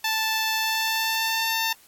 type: tone with pitch glide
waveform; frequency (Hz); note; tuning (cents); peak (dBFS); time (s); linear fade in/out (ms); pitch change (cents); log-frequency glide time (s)
10% pulse; 880 to 900; A5 to A5; 0 to +39; -14; 0.04-1.73; 5; +39; 0.59-1.55
effects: white hiss -55 dBFS RMS until 1.87 s + AAC 64 kbps